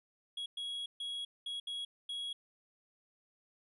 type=tone bursts at uneven times; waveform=triangle; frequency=3322 Hz; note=G#7; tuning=in tune; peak=-36 dBFS; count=6; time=0.37-0.46 / 0.57-0.86 / 1-1.25 / 1.46-1.6 / 1.67-1.85 / 2.09-2.33 s; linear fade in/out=5 ms; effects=resampled to 32000 Hz